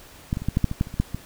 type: clicks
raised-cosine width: 5 ms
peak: -10 / -15 / -20 / -10 / -7 / -6 / -15 / -8 / -25 / -21 / -7 / -15 dBFS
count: 12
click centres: 0.329 / 0.371 / 0.42 / 0.486 / 0.571 / 0.643 / 0.714 / 0.811 / 0.871 / 0.941 / 1 / 1.146 s
effects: pink hiss -47 dBFS RMS until 1.25 s